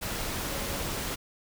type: tone in noise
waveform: sine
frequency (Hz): 554.4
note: C#5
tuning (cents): 0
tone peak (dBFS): -43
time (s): 0.49-0.82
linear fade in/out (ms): 20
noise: pink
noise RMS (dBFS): -33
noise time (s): 0.01-1.16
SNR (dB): -13
effects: none